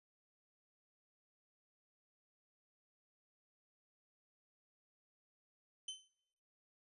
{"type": "tone with exponential decay", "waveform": "sawtooth", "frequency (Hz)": 3064, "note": "G7", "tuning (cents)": -40, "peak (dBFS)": -36, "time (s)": [5.88, 6.08], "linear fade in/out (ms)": 5, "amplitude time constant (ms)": 42, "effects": ["noise-tail reverb RT60 0.7 s tail -20 dB re dry", "resampled to 24000 Hz"]}